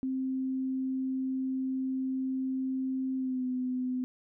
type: tone with pitch glide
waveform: sine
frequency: 262.2 to 253.6 Hz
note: C4 to B3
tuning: +4 to +46 cents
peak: -29 dBFS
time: 0.03-4.04 s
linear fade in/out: 0 ms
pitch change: -58 cents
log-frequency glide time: 3.17-3.45 s
effects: none